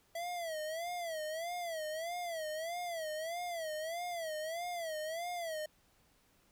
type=tone with vibrato; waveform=square; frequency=660 Hz; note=E5; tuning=2 cents sharp; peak=-38 dBFS; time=0.15-5.66 s; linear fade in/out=5 ms; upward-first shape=sine; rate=1.6 Hz; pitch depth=130 cents each way; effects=pink hiss -70 dBFS RMS until 6.51 s